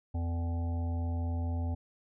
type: harmonic tone with a mistuned harmonic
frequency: 84.3 Hz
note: E2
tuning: 39 cents sharp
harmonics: 1 / 3 / 5 / 7 / 9 / 10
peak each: -30 / -40 / -53 / -49 / -48 / -53 dBFS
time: 0.14-1.75 s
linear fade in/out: 10 ms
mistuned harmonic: 5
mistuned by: +85 cents
effects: none